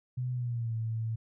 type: tone with pitch glide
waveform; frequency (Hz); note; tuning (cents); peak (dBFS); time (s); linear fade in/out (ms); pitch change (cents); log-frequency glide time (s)
sine; 125.6 to 112.55; B2 to A2; +30 to +40; -30; 0.17-1.16; 10; -190; 0.32-0.75
effects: none